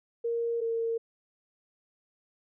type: tone pair in turn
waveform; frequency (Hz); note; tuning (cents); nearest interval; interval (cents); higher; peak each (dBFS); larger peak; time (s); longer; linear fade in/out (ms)
sine; 466.2 / 457.9; A#4 / A#4; 0 / -31; unison; 31; first; -27; neither; 0.24-0.61 / 0.61-0.98; neither; 10
effects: none